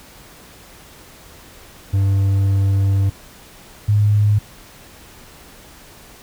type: tone pair in turn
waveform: triangle / sine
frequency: 98 / 104.27 Hz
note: G2 / G#2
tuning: 0 / +7 cents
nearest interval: minor second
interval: 107 cents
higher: second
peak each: -11 dBFS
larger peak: neither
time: 1.93-3.1 / 3.88-4.39 s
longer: first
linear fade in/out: 10 ms
effects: pink hiss -43 dBFS RMS until 6.22 s